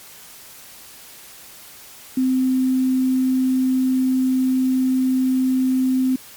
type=tone with quantisation; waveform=sine; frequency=258.8 Hz; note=C4; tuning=19 cents flat; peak=-15 dBFS; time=2.17-6.16 s; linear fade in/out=5 ms; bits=7; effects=white hiss -42 dBFS RMS until 6.36 s + MP3 96 kbps